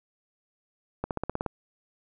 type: accelerating click train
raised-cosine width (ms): 1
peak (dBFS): -15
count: 8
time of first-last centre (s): 1.04-1.463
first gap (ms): 68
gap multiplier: 0.96
effects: none